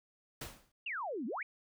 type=noise with exponential decay; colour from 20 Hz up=pink; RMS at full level=-39 dBFS; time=0.41-0.72 s; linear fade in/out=5 ms; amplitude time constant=66 ms
type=exponential two-way sweep; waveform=sine; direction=down then up; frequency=2918 to 207.7 to 2462 Hz; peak=-36 dBFS; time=0.86-1.43 s; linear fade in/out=5 ms; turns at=1.26 s
effects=none